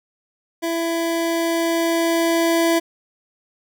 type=tone with level ramp; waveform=25% pulse; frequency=333.3 Hz; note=E4; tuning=19 cents sharp; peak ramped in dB=-17 to -11 dBFS; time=0.62-2.8 s; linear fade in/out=20 ms; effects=none